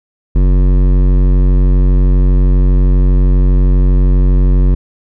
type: tone with hard clipping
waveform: sine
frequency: 46.25 Hz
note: F#1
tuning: in tune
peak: -8 dBFS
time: 0.35-4.75 s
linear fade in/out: 10 ms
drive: 14 dB
effects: none